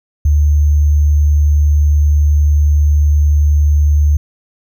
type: tone with sample-and-hold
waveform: sine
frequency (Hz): 74.1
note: D2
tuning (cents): +16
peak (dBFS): -7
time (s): 0.25-4.17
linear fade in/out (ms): 5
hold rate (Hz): 6300
effects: none